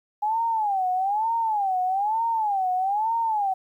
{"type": "tone with vibrato", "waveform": "sine", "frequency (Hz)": 822, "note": "G#5", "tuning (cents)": -18, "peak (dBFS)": -21, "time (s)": [0.22, 3.54], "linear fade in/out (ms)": 10, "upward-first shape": "sine", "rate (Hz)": 1.1, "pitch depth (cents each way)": 200, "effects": ["10-bit"]}